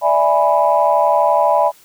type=chord; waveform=sine; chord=E dominant seventh; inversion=third; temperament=equal; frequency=587.3 / 659.3 / 830.6 / 987.8 Hz; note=D5 / E5 / G#5 / B5; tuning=0 / 0 / 0 / 0 cents; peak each=-16 dBFS; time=0.01-1.72 s; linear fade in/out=50 ms; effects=tanh soft clip ceiling 0 dBFS + white hiss -48 dBFS RMS until 1.84 s